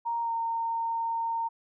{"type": "tone with pitch glide", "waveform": "sine", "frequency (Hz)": [932.3, 917.3], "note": ["A#5", "A#5"], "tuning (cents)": [0, -28], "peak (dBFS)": -27, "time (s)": [0.05, 1.49], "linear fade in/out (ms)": 20, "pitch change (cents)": -28, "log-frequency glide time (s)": [0.22, 0.32], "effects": []}